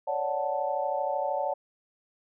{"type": "chord", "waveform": "sine", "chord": "D major seventh", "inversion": "third", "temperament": "equal", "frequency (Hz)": [554.4, 587.3, 740, 880], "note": ["C#5", "D5", "F#5", "A5"], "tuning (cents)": [0, 0, 0, 0], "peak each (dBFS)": -32, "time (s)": [0.07, 1.54], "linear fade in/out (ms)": 10, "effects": []}